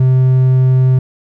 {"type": "tone", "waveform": "triangle", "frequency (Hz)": 129.4, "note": "C3", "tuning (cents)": -19, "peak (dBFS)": -5, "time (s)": [0, 0.99], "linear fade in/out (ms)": 5, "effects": []}